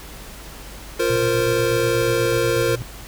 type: chord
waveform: square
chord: F suspended fourth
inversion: none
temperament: equal with one note detuned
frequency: 349.2 / 462.9 / 523.3 Hz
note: F4 / Bb4 / C5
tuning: 0 / -12 / 0 cents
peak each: -24 / -21 / -24 dBFS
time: 0.99-2.76 s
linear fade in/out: 10 ms
type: tone with tremolo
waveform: sine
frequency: 120.2 Hz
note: B2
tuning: 46 cents flat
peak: -23 dBFS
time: 1.1-2.82 s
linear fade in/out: 0 ms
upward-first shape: square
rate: 8.2 Hz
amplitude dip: 50%
type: click train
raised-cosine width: 2 ms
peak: -24 dBFS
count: 13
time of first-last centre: 1.42-2.329 s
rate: 13.2 Hz
effects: added 50 Hz sine -39 dBFS peak until 3.07 s + pink hiss -39 dBFS RMS until 3.07 s